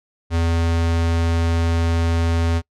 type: tone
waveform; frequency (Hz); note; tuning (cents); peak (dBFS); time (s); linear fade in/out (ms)
square; 83.5; E2; +23; -17; 0.3-2.62; 50
effects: noise-tail reverb RT60 0.1 s tail -25 dB re dry + low-pass 7000 Hz 12 dB/octave